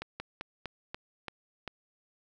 slowing click train, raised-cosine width 0.3 ms, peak -21 dBFS, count 7, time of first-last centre 0.02-1.677 s, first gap 180 ms, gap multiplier 1.17, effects none

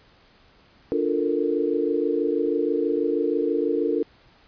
sine chord, Bb major seventh, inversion first, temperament equal, 293.7 / 349.2 / 440 / 466.2 Hz, D4 / F4 / A4 / Bb4, 0 / 0 / 0 / 0 cents, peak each -26 dBFS, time 0.92-4.03 s, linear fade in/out 0 ms, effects pink hiss -56 dBFS RMS until 4.47 s + resampled to 11025 Hz

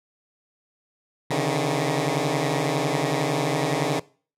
10% pulse tone cluster, 135.6 / 145.9 / 157.4 Hz, C#3 / D3 / D#3, -38 / -11 / +20 cents, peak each -18 dBFS, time 1.3-4 s, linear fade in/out 10 ms, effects noise-tail reverb RT60 0.4 s tail -22 dB re dry + low-pass 10000 Hz 12 dB/octave

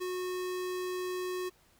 square tone, 365.1 Hz, F#4, 23 cents flat, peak -34 dBFS, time 0-1.5 s, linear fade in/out 20 ms, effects pink hiss -65 dBFS RMS until 1.79 s

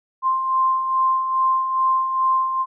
sine beating tone pair, 1046.5 / 1048.9 Hz, C6 / C6, 0 / +4 cents, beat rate 2.4 Hz, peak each -26 / -17 dBFS, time 0.22-2.66 s, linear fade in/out 50 ms, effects none

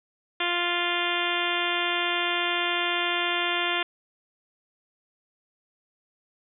harmonic tone, 349.2 Hz, F4, in tune, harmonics 1 / 2 / 3 / 4 / 5 / 6 / 7 / 8 / 9 / 10, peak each -33 / -33 / -33 / -33 / -33 / -33 / -33 / -33 / -33 / -33 dBFS, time 0.4-3.83 s, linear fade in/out 5 ms, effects none

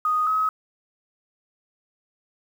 sine tone pair in turn, 1243 / 1275 Hz, D#6 / D#6, -2 / +42 cents, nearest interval unison, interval 44 cents, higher second, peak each -19 dBFS, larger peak neither, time 0.05-0.27 / 0.27-0.49 s, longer neither, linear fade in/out 2 ms, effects 8-bit

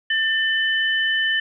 sine tone pair together, 1788 / 3013 Hz, A6 / F#7, +27 / +31 cents, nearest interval major sixth, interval 904 cents, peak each -19 / -23 dBFS, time 0.1-1.4 s, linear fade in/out 5 ms, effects none

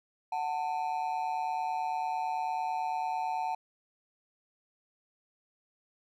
triangle ring-modulated tone, 816 Hz, G#5, 31 cents flat, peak -25 dBFS, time 0.32-3.55 s, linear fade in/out 5 ms, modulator 74.5 Hz, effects none

